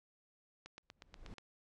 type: click train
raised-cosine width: 0.2 ms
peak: -33 dBFS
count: 7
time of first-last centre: 0.66-1.383 s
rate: 8.3 Hz
type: noise with exponential growth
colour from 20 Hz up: brown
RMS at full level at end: -47 dBFS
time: 0.83-1.34 s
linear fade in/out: 0 ms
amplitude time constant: 110 ms
effects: low-pass 7000 Hz 12 dB/octave